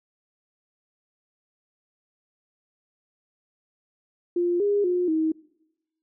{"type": "tone with pitch steps", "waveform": "sine", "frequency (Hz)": [349.7, 407.8, 357.4, 317.1], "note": ["F4", "G#4", "F4", "D#4"], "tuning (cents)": [2, -32, 40, 33], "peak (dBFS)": -20, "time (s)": [4.36, 5.32], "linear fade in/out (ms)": 5, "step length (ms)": 240, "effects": ["noise-tail reverb RT60 0.9 s tail -22 dB re dry"]}